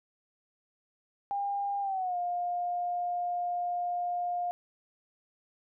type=tone with pitch glide; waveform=sine; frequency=803 to 707.2 Hz; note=G5 to F5; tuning=+41 to +22 cents; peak=-29 dBFS; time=1.31-4.51 s; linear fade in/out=0 ms; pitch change=-219 cents; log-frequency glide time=1.81-2.17 s; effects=none